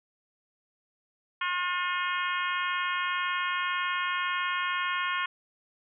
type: harmonic tone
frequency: 358.2 Hz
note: F4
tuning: 44 cents sharp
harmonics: 3 / 4 / 5 / 6 / 7 / 8 / 9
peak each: -31 / -33 / -35 / -37 / -38 / -39 / -40 dBFS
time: 1.41-5.26 s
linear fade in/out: 5 ms
effects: none